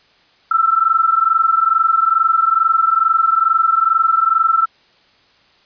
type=tone pair together; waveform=sine; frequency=1318.5 / 1340.8 Hz; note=E6 / E6; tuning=0 / +29 cents; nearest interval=unison; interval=29 cents; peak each=-14 dBFS; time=0.51-4.66 s; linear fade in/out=5 ms; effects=white hiss -53 dBFS RMS until 5.65 s + resampled to 11025 Hz